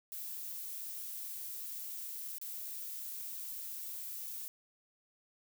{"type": "noise with dropouts", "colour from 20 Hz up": "violet", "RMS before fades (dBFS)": -43, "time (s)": [0.12, 4.48], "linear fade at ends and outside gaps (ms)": 0, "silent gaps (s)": [2.383, 2.414], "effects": []}